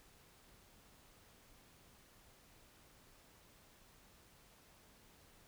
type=silence; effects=pink hiss -65 dBFS RMS until 5.47 s